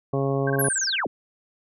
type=harmonic tone; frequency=137.1 Hz; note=C#3; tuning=19 cents flat; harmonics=1 / 2 / 3 / 4 / 5 / 6 / 7 / 8; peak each=-25 / -29 / -26 / -30 / -32 / -40 / -45 / -36 dBFS; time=0.13-0.69 s; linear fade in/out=5 ms
type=tone bursts; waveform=sine; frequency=1568 Hz; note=G6; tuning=in tune; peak=-25 dBFS; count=10; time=0.47-1.015 s; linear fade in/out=5 ms; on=32 ms; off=25 ms
type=linear sweep; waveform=sine; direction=down; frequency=11840 to 112.9 Hz; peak=-23 dBFS; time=0.59-1.07 s; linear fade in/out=5 ms
effects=none